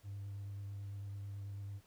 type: tone with vibrato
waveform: triangle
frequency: 100 Hz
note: G2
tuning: 35 cents sharp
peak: -39 dBFS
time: 0.03-1.81 s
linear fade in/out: 50 ms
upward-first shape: sine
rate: 9.1 Hz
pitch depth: 15 cents each way
effects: tanh soft clip ceiling -38 dBFS + pink hiss -69 dBFS RMS until 1.86 s